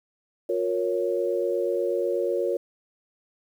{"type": "chord", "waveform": "sine", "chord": "Bb minor", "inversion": "second", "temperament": "equal with one note detuned", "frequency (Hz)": [358, 466.2, 554.4], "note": ["F4", "Bb4", "Db5"], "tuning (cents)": [43, 0, 0], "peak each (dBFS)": -27, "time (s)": [0.49, 2.57], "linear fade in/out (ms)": 5, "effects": ["9-bit"]}